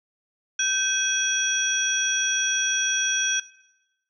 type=tone cluster; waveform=sine; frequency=1546 / 2528 / 3320 / 5800 Hz; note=G6 / D#7 / G#7 / F#8; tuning=-24 / +27 / -1 / -35 cents; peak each=-26 / -30 / -28 / -23 dBFS; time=0.59-3.4 s; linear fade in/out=5 ms; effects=noise-tail reverb RT60 1.0 s tail -20 dB re dry